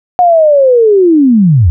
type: linear sweep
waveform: sine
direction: down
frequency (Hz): 729 to 74.4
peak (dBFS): -3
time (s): 0.19-1.7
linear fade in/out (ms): 0
effects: none